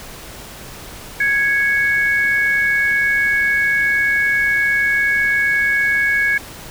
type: tone pair together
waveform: sine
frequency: 1661.2 / 2216 Hz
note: G#6 / C#7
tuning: 0 / -1 cents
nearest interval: perfect fourth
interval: 499 cents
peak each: -15 / -18 dBFS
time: 1.2-6.38 s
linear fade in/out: 5 ms
effects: pink hiss -35 dBFS RMS until 6.7 s